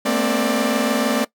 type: tone cluster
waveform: sawtooth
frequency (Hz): 218.7 / 238.4 / 265 / 590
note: A3 / A#3 / C4 / D5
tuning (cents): -10 / +39 / +22 / +8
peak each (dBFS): -19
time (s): 0.05-1.25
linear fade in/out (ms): 10
effects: noise-tail reverb RT60 0.1 s tail -20 dB re dry